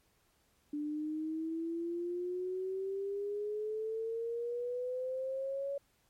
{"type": "exponential sweep", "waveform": "sine", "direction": "up", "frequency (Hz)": [293.7, 563], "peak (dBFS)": -34, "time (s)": [0.73, 5.78], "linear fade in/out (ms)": 5, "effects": ["pink hiss -72 dBFS RMS until 6.09 s", "MP3 64 kbps"]}